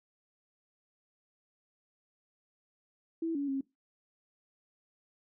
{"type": "tone with pitch steps", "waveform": "sine", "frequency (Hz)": [328.7, 283, 271.1], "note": ["E4", "C#4", "C#4"], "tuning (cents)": [-5, 36, -38], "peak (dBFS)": -30, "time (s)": [3.22, 3.61], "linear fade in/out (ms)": 5, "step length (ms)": 130, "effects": ["noise-tail reverb RT60 0.2 s tail -20 dB re dry"]}